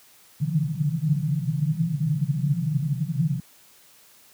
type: band-pass noise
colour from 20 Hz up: white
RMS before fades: -24 dBFS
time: 0.4-3.4 s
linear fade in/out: 5 ms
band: 130 to 170 Hz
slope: 96 dB/octave
effects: white hiss -54 dBFS RMS until 4.33 s + high-pass 80 Hz 12 dB/octave